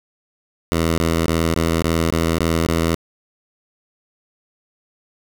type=tone bursts; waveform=10% pulse; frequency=82.41 Hz; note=E2; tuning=in tune; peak=-8 dBFS; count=8; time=0.72-2.947 s; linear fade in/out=0 ms; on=260 ms; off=21 ms; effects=none